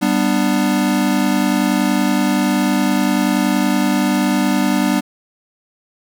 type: chord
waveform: square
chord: G major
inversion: none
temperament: equal with one note detuned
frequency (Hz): 196 / 246.9 / 297.2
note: G3 / B3 / D4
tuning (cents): 0 / 0 / +21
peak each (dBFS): -19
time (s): 0.01-5.01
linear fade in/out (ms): 20
effects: none